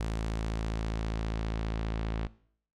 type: tone with low-pass filter sweep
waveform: sawtooth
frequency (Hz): 54.9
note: A1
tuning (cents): -3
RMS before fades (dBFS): -33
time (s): 0-2.27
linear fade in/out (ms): 5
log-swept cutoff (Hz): 8600 to 3500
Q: 0.84
effects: noise-tail reverb RT60 0.6 s tail -20 dB re dry